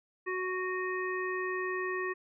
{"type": "harmonic tone with a mistuned harmonic", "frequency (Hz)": 370, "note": "F#4", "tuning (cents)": 0, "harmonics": [1, 3, 5, 7], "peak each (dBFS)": [-34, -38, -36, -45], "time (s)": [0.26, 2.14], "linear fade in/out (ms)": 20, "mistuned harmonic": 7, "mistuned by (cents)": -45, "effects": []}